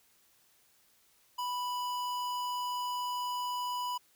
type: tone with notch filter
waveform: square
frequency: 987.8 Hz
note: B5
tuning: in tune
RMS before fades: -35 dBFS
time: 1.38-3.98 s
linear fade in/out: 10 ms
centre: 9900 Hz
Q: 1.7
effects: white hiss -67 dBFS RMS until 4.15 s